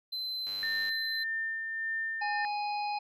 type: tone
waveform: triangle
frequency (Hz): 4065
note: B7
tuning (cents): +49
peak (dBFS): -32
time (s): 0.12-1.24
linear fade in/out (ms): 10
type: click train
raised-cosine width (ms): 0.2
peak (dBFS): -30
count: 43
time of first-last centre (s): 0.47-0.892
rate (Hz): 99.6
type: tone with tremolo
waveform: sine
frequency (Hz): 1800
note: A6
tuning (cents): +39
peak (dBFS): -30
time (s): 0.63-2.45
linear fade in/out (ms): 0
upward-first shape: sine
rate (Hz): 1.7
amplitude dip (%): 35
type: harmonic tone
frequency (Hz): 829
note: G#5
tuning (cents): -3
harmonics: 1 / 3 / 5 / 6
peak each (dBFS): -31 / -41 / -45 / -47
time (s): 2.21-2.99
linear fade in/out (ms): 10
effects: none